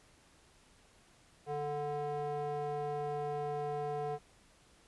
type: tone with band-pass filter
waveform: square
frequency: 146.83 Hz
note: D3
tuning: in tune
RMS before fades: -37 dBFS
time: 1.46-4.19 s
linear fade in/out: 50 ms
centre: 600 Hz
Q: 6.9
effects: pink hiss -64 dBFS RMS until 4.87 s + resampled to 24000 Hz